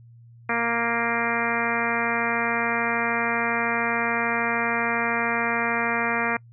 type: harmonic tone with a mistuned harmonic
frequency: 233.1 Hz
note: A#3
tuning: in tune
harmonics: 1 / 2 / 3 / 4 / 5 / 6 / 7 / 8 / 9 / 10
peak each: -31 / -31 / -31 / -31 / -31 / -31 / -31 / -31 / -31 / -31 dBFS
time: 0.49-6.37 s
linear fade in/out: 5 ms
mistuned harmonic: 10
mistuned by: +38 cents
effects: noise-tail reverb RT60 0.1 s tail -26 dB re dry + added 117 Hz sine -46 dBFS peak until 6.52 s